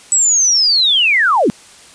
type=linear sweep; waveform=sine; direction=down; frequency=7930 to 176.2 Hz; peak=-9 dBFS; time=0.12-1.5 s; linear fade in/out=0 ms; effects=white hiss -41 dBFS RMS until 1.94 s + resampled to 22050 Hz